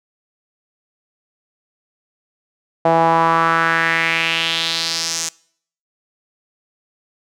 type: tone with band-pass filter sweep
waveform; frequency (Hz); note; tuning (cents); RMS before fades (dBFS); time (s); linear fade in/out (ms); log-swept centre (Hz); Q
sawtooth; 164.81; E3; 0; -17; 2.85-5.29; 5; 710 to 6700; 3.2
effects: noise-tail reverb RT60 0.6 s tail -24 dB re dry